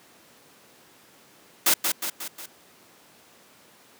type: noise with echo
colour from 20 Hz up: white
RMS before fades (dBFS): -19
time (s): 1.66-1.74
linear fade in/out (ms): 5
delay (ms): 180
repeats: 4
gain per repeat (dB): -5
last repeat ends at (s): 2.46
effects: pink hiss -54 dBFS RMS until 3.99 s + high-pass 200 Hz 12 dB/octave